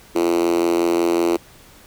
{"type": "tone with high-pass filter", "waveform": "5% pulse", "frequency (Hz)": 85.4, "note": "F2", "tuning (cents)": -38, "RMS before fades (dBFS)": -18, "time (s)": [0.15, 1.37], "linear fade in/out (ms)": 10, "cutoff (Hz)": 340, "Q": 5.9, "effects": ["pink hiss -47 dBFS RMS until 1.86 s"]}